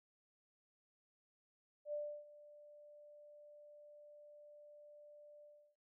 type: tone with ADSR envelope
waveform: sine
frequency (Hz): 591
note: D5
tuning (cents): +11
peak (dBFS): -38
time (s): 1.85-5.76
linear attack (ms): 81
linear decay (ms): 310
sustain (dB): -19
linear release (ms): 330
effects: none